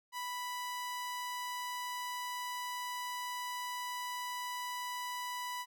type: tone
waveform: sawtooth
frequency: 987.8 Hz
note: B5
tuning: in tune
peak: -34 dBFS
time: 0.12-5.66 s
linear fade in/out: 50 ms
effects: none